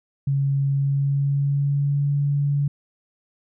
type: tone with pitch glide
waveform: sine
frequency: 138.59 to 142.73 Hz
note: C#3 to D3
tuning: 0 to -49 cents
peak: -18 dBFS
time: 0.27-2.68 s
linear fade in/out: 5 ms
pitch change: +51 cents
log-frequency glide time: 0.7-2.1 s
effects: none